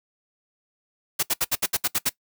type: noise bursts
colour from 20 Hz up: white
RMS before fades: -22 dBFS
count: 9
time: 1.19-2.095 s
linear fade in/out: 10 ms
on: 41 ms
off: 67 ms
effects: noise-tail reverb RT60 0.1 s tail -20 dB re dry